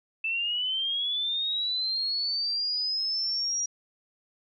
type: linear sweep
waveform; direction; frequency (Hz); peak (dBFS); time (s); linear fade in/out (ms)
sine; up; 2635 to 5740; -26; 0.24-3.66; 5
effects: none